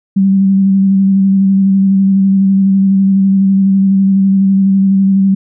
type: tone with vibrato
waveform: sine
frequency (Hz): 194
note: G3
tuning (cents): -18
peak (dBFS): -6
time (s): 0.16-5.35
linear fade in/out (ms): 10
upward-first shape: square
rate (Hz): 12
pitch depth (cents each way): 16
effects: none